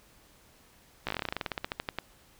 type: slowing click train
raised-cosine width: 0.3 ms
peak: -15 dBFS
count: 21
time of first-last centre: 1.07-1.986 s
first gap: 16 ms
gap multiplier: 1.1
effects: pink hiss -60 dBFS RMS until 2.39 s